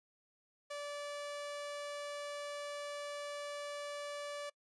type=tone; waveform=sawtooth; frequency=580 Hz; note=D5; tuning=22 cents flat; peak=-37 dBFS; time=0.7-4.5 s; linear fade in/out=10 ms; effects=noise-tail reverb RT60 0.1 s tail -23 dB re dry + resampled to 22050 Hz